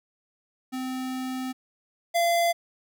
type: tone pair in turn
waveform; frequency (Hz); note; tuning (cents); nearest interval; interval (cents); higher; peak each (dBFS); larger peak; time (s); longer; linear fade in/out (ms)
square; 258.2 / 684.2; C4 / F5; -23 / -36; octave + perfect fourth; 1687; second; -30 / -21; second; 0.72-1.53 / 2.14-2.53; first; 20
effects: none